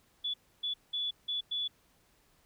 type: tone bursts at uneven times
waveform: sine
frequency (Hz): 3436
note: A7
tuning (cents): -42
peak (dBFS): -31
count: 5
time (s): 0.24-0.34 / 0.63-0.74 / 0.93-1.11 / 1.28-1.41 / 1.51-1.68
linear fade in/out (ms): 10
effects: pink hiss -68 dBFS RMS until 2.45 s